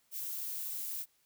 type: noise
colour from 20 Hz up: violet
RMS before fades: -39 dBFS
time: 0.11-1.06 s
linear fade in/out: 50 ms
effects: white hiss -72 dBFS RMS until 1.25 s